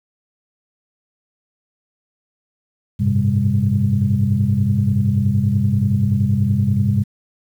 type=tone cluster; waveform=sine; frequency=97.3 / 107.8 / 131.1 / 200.1 Hz; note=G2 / A2 / C3 / G3; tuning=-12 / -35 / +4 / +36 cents; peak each=-19 dBFS; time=2.99-7.04 s; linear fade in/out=20 ms; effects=tanh soft clip ceiling -4 dBFS + 8-bit